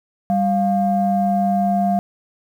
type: tone pair together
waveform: sine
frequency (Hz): 196.5 / 701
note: G3 / F5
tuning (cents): +4 / +6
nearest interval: octave + minor seventh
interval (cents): 2202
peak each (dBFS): -17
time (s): 0.3-1.99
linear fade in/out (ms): 0
effects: tanh soft clip ceiling -8 dBFS + 8-bit